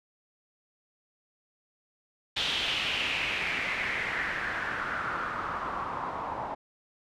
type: noise with low-pass filter sweep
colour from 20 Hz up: white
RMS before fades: -32 dBFS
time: 2.36-6.55 s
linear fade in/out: 10 ms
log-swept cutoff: 3400 to 880 Hz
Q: 4
effects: none